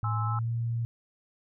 sine tone with pitch glide, 110.3 to 116.59 Hz, A2 to A#2, +5 to +1 cents, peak -27 dBFS, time 0.03-0.85 s, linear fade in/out 0 ms, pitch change +96 cents, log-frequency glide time 0.23-0.51 s
sine chord, Ab augmented, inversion none, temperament equal with one note detuned, 830.6 / 1046.5 / 1309.4 Hz, Ab5 / C6 / E6, 0 / 0 / -12 cents, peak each -37 / -39 / -33 dBFS, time 0.04-0.39 s, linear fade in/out 2 ms
effects none

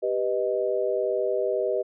sine chord, G augmented, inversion none, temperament equal, 392 / 493.9 / 622.3 Hz, G4 / B4 / D#5, 0 / 0 / 0 cents, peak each -27 dBFS, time 0.02-1.83 s, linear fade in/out 20 ms, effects none

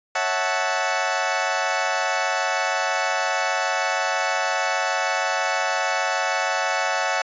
20% pulse chord, F# minor seventh, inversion second, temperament equal with one note detuned, 554.4 / 653.6 / 740 / 880 Hz, C#5 / E5 / F#5 / A5, 0 / -15 / 0 / 0 cents, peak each -24 / -22 / -20 / -22 dBFS, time 0.15-7.22 s, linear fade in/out 5 ms, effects resampled to 16000 Hz

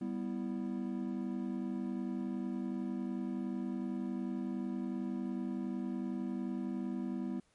triangle chord, E minor, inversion first, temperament equal, 196 / 246.9 / 329.6 Hz, G3 / B3 / E4, 0 / 0 / 0 cents, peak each -37 / -36 / -40 dBFS, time 0.01-7.4 s, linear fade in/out 5 ms, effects pink hiss -72 dBFS RMS until 7.54 s + MP3 48 kbps

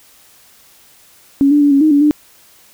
sine tone with pitch steps, 278.1 / 292.9 / 288 / 277.5 / 310.4 / 286.1 / 298.2 Hz, C#4 / D4 / D4 / C#4 / D#4 / D4 / D4, +6 / -5 / -34 / +2 / -4 / -45 / +27 cents, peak -7 dBFS, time 1.41-2.11 s, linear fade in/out 0 ms, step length 100 ms, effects white hiss -47 dBFS RMS until 2.73 s

